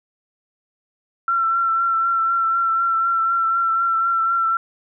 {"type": "tone with vibrato", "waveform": "sine", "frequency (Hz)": 1352, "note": "E6", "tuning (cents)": 43, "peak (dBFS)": -16, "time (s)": [1.28, 4.57], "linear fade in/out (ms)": 2, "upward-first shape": "triangle", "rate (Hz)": 4, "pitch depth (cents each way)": 29, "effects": []}